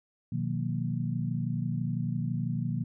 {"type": "chord", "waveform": "sine", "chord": "B major seventh", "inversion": "none", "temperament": "equal with one note detuned", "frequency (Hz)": [123.47, 155.56, 181.61, 233.1], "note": ["B2", "D#3", "F#3", "A#3"], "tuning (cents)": [0, 0, -32, 0], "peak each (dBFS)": [-32, -33, -35, -36], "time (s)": [0.32, 2.84], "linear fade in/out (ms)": 5, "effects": []}